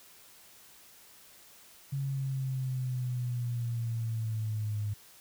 sine linear sweep, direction down, 138.59 to 103.4 Hz, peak -30 dBFS, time 1.92-4.94 s, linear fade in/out 10 ms, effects white hiss -56 dBFS RMS until 5.2 s

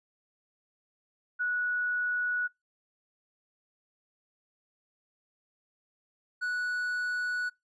sine / triangle tone pair in turn, 1468 / 1473.4 Hz, F#6 / F#6, -14 / -8 cents, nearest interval unison, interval 6 cents, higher second, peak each -27 dBFS, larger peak neither, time 1.39-2.48 / 6.41-7.5 s, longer neither, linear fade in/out 20 ms, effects noise-tail reverb RT60 0.2 s tail -24 dB re dry + resampled to 22050 Hz

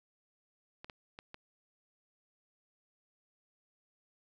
clicks, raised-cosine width 0.3 ms, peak -30 dBFS, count 4, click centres 0.845 / 0.898 / 1.189 / 1.344 s, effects none

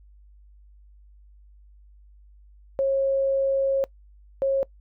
sine tone pair in turn, 543 / 543 Hz, C#5 / C#5, -36 / -36 cents, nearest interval unison, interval 0 cents, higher neither, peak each -19 dBFS, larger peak neither, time 2.79-3.84 / 4.42-4.63 s, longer first, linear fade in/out 0 ms, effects noise-tail reverb RT60 0.1 s tail -23 dB re dry + added 50 Hz sine -49 dBFS peak until 4.8 s

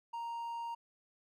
triangle tone, 932.3 Hz, A#5, in tune, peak -36 dBFS, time 0.13-0.75 s, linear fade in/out 10 ms, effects none

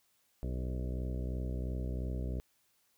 harmonic tone with a mistuned harmonic, 62.9 Hz, B1, 32 cents sharp, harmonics 1 / 2 / 3 / 4 / 5 / 6 / 7 / 8 / 9 / 10, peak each -35 / -41 / -45 / -47 / -49 / -51 / -52 / -53 / -54 / -55 dBFS, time 0.43-2.4 s, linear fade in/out 0 ms, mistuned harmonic 7, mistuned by -33 cents, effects white hiss -73 dBFS RMS until 2.97 s

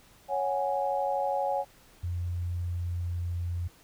sine chord, C# suspended fourth, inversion none, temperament just, 554.4 / 739.2 / 831.5 Hz, C#5 / F#5 / G#5, 0 / -2 / +2 cents, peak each -30 / -32 / -30 dBFS, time 0.28-1.65 s, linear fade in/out 50 ms
sine tone with pitch glide, 87.7 to 87.04 Hz, F2 to F2, +8 to -5 cents, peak -29 dBFS, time 2.03-3.68 s, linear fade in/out 10 ms, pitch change -13 cents, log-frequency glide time 2.61-3.32 s
effects pink hiss -58 dBFS RMS until 3.83 s

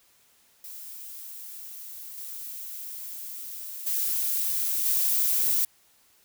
violet noise with level steps, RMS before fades -41 / -38 / -27 / -24 dBFS, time 0.64-5.65 s, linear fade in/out 2 ms, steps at 2.17 / 3.86 / 4.85 s, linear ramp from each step 10 ms, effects white hiss -62 dBFS RMS until 6.24 s

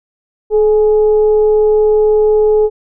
sine tone with frequency modulation, 427.1 Hz, G#4, 48 cents sharp, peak -7 dBFS, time 0.5-2.7 s, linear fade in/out 50 ms, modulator 409 Hz, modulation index 0.28, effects none

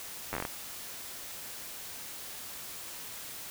slowing click train, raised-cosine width 0.5 ms, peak -18 dBFS, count 8, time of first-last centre 0.33-0.451 s, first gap 10 ms, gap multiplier 1.18, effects white hiss -43 dBFS RMS until 3.5 s

